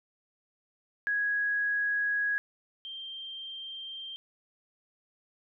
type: tone pair in turn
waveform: sine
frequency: 1661.2 / 3162 Hz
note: G#6 / G7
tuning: 0 / +14 cents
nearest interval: major seventh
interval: 1114 cents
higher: second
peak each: -26 / -38 dBFS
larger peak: first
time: 1.07-2.38 / 2.85-4.16 s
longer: neither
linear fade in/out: 0 ms
effects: none